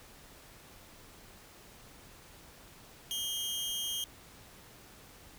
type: tone pair together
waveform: sawtooth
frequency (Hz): 2933 / 3211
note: F#7 / G7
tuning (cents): -16 / +41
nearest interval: major second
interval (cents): 157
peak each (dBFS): -39 / -31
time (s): 3.11-4.04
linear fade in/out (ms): 0
effects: pink hiss -55 dBFS RMS until 5.38 s